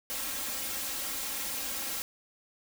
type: noise with comb filter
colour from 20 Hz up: white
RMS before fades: -35 dBFS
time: 0.1-2.02 s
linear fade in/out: 0 ms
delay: 3.7 ms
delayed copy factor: +0.95
effects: none